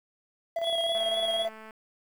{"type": "tone with tremolo", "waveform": "triangle", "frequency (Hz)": 669, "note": "E5", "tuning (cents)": 25, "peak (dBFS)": -24, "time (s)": [0.56, 1.49], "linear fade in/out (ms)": 5, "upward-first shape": "square", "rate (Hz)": 18, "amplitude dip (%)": 50}
{"type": "tone with vibrato", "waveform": "triangle", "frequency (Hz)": 3322, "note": "G#7", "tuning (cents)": 0, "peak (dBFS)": -27, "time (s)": [0.62, 1.47], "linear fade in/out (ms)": 50, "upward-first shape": "sine", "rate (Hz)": 3.9, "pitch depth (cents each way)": 27}
{"type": "click train", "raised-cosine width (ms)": 0.5, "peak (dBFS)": -32, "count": 167, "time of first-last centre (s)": [0.95, 1.708], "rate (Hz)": 219}
{"effects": ["9-bit"]}